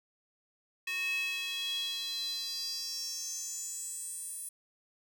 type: tone with high-pass filter sweep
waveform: square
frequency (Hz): 367.9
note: F#4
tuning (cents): -10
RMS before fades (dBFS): -37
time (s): 0.87-4.49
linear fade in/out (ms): 5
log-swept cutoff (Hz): 2300 to 10000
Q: 7.2
effects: none